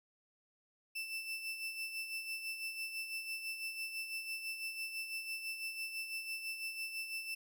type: tone with tremolo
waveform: 35% pulse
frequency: 2656 Hz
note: E7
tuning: 12 cents sharp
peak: -36 dBFS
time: 0.95-7.35 s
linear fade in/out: 10 ms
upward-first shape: sine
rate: 6 Hz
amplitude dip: 55%
effects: none